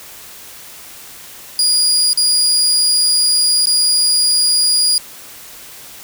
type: tone with dropouts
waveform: 30% pulse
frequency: 4867 Hz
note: D#8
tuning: 39 cents flat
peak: -8 dBFS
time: 1.59-4.98 s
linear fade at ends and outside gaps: 1 ms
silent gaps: 2.132-2.174 / 3.657-3.67 s
effects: white hiss -36 dBFS RMS until 6.03 s